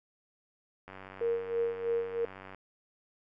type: click train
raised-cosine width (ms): 0.5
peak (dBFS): -31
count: 160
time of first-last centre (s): 0.88-2.547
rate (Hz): 95.4
type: tone with tremolo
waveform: sine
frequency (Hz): 466.2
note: A#4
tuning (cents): 0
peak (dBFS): -26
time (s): 1.21-2.25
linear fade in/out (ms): 2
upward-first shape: sine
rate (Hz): 3.1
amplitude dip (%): 75
effects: none